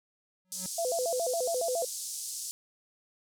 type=tone with exponential growth; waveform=square; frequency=185 Hz; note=F#3; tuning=in tune; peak=-38 dBFS; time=0.45-0.66 s; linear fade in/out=0 ms; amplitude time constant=44 ms
type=band-pass noise; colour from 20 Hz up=white; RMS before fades=-38 dBFS; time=0.52-2.51 s; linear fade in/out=0 ms; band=5100 to 9900 Hz; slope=24 dB/octave
type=tone with vibrato; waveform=sine; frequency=583 Hz; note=D5; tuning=13 cents flat; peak=-28 dBFS; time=0.78-1.85 s; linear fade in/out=5 ms; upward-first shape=square; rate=7.2 Hz; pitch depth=250 cents each way
effects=none